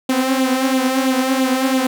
sawtooth tone with flanger, 261.6 Hz, C4, in tune, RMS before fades -17 dBFS, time 0.09-1.87 s, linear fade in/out 5 ms, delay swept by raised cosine 0.27 to 5.47 ms, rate 3 Hz, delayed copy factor +0.6, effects none

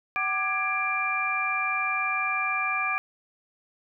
sine tone cluster, 757 / 1185 / 1661 / 2369 Hz, F#5 / D6 / G#6 / D7, +39 / +15 / 0 / +14 cents, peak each -34 / -29 / -33 / -27 dBFS, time 0.16-2.98 s, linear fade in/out 0 ms, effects none

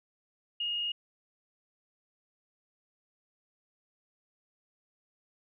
sine tone with frequency modulation, 2859 Hz, F7, 40 cents sharp, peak -30 dBFS, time 0.6-0.92 s, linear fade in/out 5 ms, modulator 48 Hz, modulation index 0.51, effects none

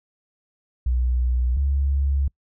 sine tone pair in turn, 61.74 / 69.3 Hz, B1 / C#2, 0 / 0 cents, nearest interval major second, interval 200 cents, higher second, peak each -18 dBFS, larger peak neither, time 0.86-1.57 / 1.57-2.28 s, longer neither, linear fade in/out 5 ms, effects noise-tail reverb RT60 0.1 s tail -26 dB re dry

